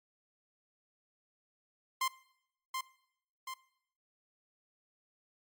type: tone with echo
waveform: sawtooth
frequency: 1047 Hz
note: C6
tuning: 1 cent sharp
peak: -26 dBFS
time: 2.01-2.08 s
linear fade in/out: 5 ms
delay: 730 ms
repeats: 2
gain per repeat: -5 dB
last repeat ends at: 3.54 s
effects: noise-tail reverb RT60 0.7 s tail -19 dB re dry + MP3 96 kbps